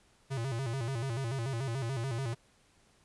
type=tone with vibrato; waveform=square; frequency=125.1 Hz; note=B2; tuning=23 cents sharp; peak=-33 dBFS; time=0.3-2.35 s; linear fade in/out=20 ms; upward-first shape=square; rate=6.9 Hz; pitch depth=140 cents each way; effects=pink hiss -66 dBFS RMS until 3.04 s + resampled to 24000 Hz